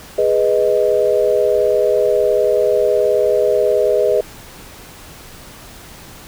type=chord; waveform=sine; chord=G# minor; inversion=none; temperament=equal; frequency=415.3 / 493.9 / 622.3 Hz; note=G#4 / B4 / D#5; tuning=0 / 0 / 0 cents; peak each=-16 dBFS; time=0.18-4.21 s; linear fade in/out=5 ms; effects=pink hiss -38 dBFS RMS until 6.27 s